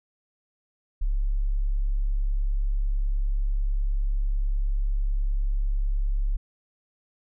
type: tone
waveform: sine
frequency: 34.65 Hz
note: C#1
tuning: in tune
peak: -21 dBFS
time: 1.01-6.37 s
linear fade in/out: 10 ms
effects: none